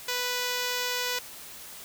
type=tone; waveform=5% pulse; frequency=493.9 Hz; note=B4; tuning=in tune; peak=-16 dBFS; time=0.08-1.19 s; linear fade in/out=5 ms; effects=white hiss -44 dBFS RMS until 1.84 s